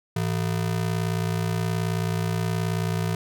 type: ring-modulated tone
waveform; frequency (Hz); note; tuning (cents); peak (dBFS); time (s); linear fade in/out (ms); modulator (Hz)
square; 137.4; C#3; -15; -21; 0.16-3.15; 2; 29.4
effects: none